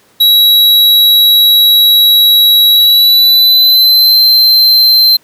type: tone with pitch glide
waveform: square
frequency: 3880 to 4111 Hz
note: B7 to C8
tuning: -31 to -31 cents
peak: -4 dBFS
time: 0.2-5.17 s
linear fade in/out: 10 ms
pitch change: +100 cents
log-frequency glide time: 2.7-4.18 s
effects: pink hiss -48 dBFS RMS until 5.23 s + high-pass 150 Hz 12 dB/octave